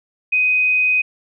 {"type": "tone", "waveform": "sine", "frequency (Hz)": 2505, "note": "D#7", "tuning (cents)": 11, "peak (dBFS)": -13, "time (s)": [0.32, 1.02], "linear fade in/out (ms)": 10, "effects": []}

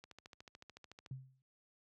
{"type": "click train", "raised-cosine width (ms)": 0.2, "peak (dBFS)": -36, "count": 15, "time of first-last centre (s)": [0.04, 1.062], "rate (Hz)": 13.7}
{"type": "tone with exponential decay", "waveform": "sine", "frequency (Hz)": 131.5, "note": "C3", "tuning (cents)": 9, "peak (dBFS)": -39, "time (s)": [1.11, 1.42], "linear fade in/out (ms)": 2, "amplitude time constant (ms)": 67}
{"effects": ["high-pass 60 Hz 12 dB/octave"]}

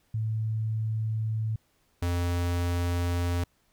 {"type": "tone pair in turn", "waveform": ["sine", "square"], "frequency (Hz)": [110, 87.31], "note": ["A2", "F2"], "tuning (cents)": [0, 0], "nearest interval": "major third", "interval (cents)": 400, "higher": "first", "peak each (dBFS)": -26, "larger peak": "neither", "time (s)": [[0.14, 1.56], [2.02, 3.44]], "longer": "neither", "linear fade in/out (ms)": 5, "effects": ["pink hiss -69 dBFS RMS until 3.72 s"]}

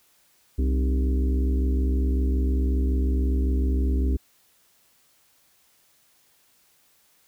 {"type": "harmonic tone with a mistuned harmonic", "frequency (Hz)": 65.41, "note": "C2", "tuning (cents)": 0, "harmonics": [1, 3, 4, 5, 6, 7], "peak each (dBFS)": [-20, -36, -31, -35, -36, -47], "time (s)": [0.58, 4.17], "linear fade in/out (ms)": 10, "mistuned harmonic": 5, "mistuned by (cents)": -100, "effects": ["white hiss -62 dBFS RMS until 7.27 s"]}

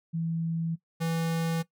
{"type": "tone pair in turn", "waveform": ["sine", "square"], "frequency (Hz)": [164.81, 164.81], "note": ["E3", "E3"], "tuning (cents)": [0, 0], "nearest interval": "unison", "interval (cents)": 0, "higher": "neither", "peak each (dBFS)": -27, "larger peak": "neither", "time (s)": [[0.13, 0.76], [1, 1.63]], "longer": "neither", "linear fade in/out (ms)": 20, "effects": ["noise-tail reverb RT60 0.1 s tail -18 dB re dry"]}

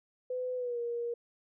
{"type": "tone with pitch glide", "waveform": "sine", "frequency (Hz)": [504, 473], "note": ["B4", "A#4"], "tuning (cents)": [35, 25], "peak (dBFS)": -32, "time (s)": [0.3, 1.14], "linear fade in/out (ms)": 5, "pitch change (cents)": -110, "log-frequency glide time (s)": [0.56, 0.79], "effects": []}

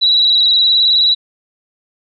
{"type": "tone with vibrato", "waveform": "sine", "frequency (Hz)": 3901, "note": "B7", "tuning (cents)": -22, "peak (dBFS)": -8, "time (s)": [0.01, 1.15], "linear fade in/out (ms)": 20, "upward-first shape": "square", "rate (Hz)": 19, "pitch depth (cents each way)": 26, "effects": []}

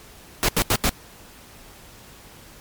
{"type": "noise bursts", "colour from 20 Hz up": "pink", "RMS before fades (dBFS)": -19, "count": 4, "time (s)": [0.43, 0.893], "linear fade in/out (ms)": 0, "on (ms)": 55, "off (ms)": 81, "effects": ["pink hiss -46 dBFS RMS until 2.6 s", "MP3 96 kbps"]}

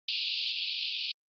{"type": "band-pass noise", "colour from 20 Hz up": "white", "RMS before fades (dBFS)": -33, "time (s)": [0.08, 1.12], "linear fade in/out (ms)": 5, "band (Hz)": [2500, 4800], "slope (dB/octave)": 96, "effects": ["Opus 24 kbps"]}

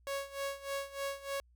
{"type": "tone with tremolo", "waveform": "sawtooth", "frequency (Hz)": 554, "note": "C#5", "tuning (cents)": -1, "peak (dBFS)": -30, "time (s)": [0.07, 1.4], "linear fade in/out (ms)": 0, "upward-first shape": "sine", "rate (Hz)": 3.3, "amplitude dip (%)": 85, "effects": ["added 60 Hz sine -62 dBFS peak until 1.55 s"]}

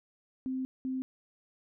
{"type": "tone bursts at uneven times", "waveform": "sine", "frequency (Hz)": 260.3, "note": "C4", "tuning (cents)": -9, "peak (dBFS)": -31, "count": 2, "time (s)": [[0.46, 0.65], [0.85, 1.02]], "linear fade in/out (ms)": 0, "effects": []}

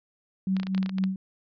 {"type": "tone with tremolo", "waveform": "sine", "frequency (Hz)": 190, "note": "F#3", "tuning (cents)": 46, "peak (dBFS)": -21, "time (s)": [0.47, 1.16], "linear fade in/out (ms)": 2, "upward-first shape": "triangle", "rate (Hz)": 4, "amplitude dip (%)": 75}
{"type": "clicks", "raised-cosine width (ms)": 0.2, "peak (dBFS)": -19, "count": 11, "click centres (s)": [0.567, 0.599, 0.632, 0.669, 0.748, 0.779, 0.829, 0.861, 0.894, 0.984, 1.039]}
{"effects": ["resampled to 11025 Hz"]}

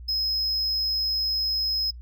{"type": "tone", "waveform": "triangle", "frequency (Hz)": 5120, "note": "D#8", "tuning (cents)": 49, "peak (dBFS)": -22, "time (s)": [0.08, 1.91], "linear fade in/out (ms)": 10, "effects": ["noise-tail reverb RT60 0.1 s tail -23 dB re dry", "added 60 Hz sine -38 dBFS peak until 2.01 s"]}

